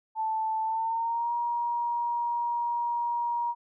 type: tone with pitch glide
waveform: sine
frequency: 880 to 948.6 Hz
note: A5 to A#5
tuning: 0 to +30 cents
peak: -26 dBFS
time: 0.15-3.55 s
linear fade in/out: 50 ms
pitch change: +130 cents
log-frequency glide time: 0.62-1.33 s
effects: none